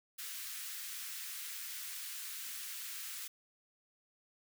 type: high-pass noise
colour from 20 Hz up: white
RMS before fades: -44 dBFS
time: 0.18-3.28 s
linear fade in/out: 10 ms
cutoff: 1400 Hz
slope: 24 dB/octave
effects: none